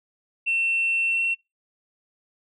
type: tone with pitch glide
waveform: sine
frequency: 2700 to 2717 Hz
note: E7 to F7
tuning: +41 to -48 cents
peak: -20 dBFS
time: 0.46-1.35 s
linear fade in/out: 20 ms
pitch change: +11 cents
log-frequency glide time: 1.08-1.24 s
effects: noise-tail reverb RT60 0.2 s tail -21 dB re dry + tanh soft clip ceiling -16 dBFS